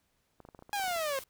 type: clicks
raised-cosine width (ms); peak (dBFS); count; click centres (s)
1; -36; 12; 0.403 / 0.451 / 0.488 / 0.548 / 0.591 / 0.624 / 0.694 / 0.797 / 0.841 / 0.88 / 0.912 / 0.962
type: linear sweep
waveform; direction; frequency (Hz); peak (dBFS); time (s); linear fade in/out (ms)
sawtooth; down; 830.6 to 523.3; -27; 0.73-1.19; 0
type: noise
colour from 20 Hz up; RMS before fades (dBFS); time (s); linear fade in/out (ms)
white; -47; 0.75-1.24; 5
effects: pink hiss -75 dBFS RMS until 1.29 s